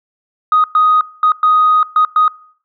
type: tone bursts at uneven times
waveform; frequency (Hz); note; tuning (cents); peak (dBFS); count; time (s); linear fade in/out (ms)
sine; 1248; D#6; +5; -6; 6; 0.52-0.64 / 0.75-1.01 / 1.23-1.32 / 1.43-1.83 / 1.96-2.05 / 2.16-2.28; 2
effects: noise-tail reverb RT60 0.6 s tail -25 dB re dry + tanh soft clip ceiling -3 dBFS